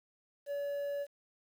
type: tone with quantisation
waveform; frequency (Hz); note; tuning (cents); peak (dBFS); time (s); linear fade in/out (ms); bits
triangle; 570; C#5; +48; -32; 0.46-1.07; 50; 10
effects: none